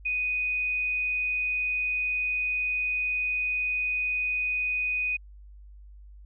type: tone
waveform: sine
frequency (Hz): 2489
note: D#7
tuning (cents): 0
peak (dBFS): -25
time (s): 0.05-5.17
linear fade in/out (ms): 10
effects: added 50 Hz sine -45 dBFS peak until 6.25 s